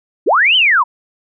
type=linear two-way sweep; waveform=sine; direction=up then down; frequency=240.8 to 3136 to 888 Hz; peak=-8 dBFS; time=0.26-0.84 s; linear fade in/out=20 ms; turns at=0.56 s; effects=none

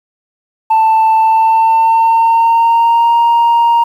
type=tone with pitch glide; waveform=sine; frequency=885 to 934.9 Hz; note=A5 to A#5; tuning=+10 to +5 cents; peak=-4 dBFS; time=0.7-3.84 s; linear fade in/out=10 ms; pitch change=+95 cents; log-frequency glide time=1.17-3.16 s; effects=tanh soft clip ceiling -5 dBFS + 7-bit

